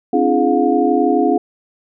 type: tone cluster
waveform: sine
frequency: 261 / 292.8 / 339.9 / 421.1 / 715 Hz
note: C4 / D4 / F4 / G#4 / F5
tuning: -4 / -5 / -47 / +24 / +41 cents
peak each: -18 dBFS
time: 0.13-1.38 s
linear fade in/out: 5 ms
effects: none